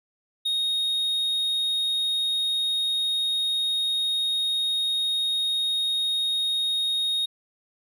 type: tone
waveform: triangle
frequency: 3729 Hz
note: A#7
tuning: in tune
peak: -21 dBFS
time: 0.45-7.26 s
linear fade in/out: 10 ms
effects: none